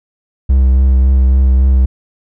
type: tone with vibrato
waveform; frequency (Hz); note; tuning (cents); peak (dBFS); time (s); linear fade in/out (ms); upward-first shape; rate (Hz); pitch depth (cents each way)
triangle; 65.3; C2; -3; -4; 0.49-1.86; 10; triangle; 3.6; 30
effects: none